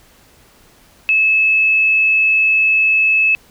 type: tone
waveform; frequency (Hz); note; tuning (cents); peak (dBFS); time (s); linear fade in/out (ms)
sine; 2600; E7; -24; -10; 1.09-3.35; 0
effects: pink hiss -49 dBFS RMS until 3.5 s